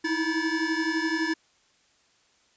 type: tone cluster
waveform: square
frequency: 316.4 / 328.2 / 1729 Hz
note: D#4 / E4 / A6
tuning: +29 / -8 / -31 cents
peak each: -30 / -30 / -30 dBFS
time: 0.04-1.34 s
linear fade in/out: 10 ms
effects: white hiss -64 dBFS RMS until 2.56 s + resampled to 16000 Hz